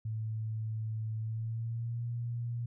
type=tone with pitch glide; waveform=sine; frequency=110 to 118.58 Hz; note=A2 to A#2; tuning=0 to +30 cents; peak=-33 dBFS; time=0.05-2.66 s; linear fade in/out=5 ms; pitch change=+130 cents; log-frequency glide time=1.18-2.05 s; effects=none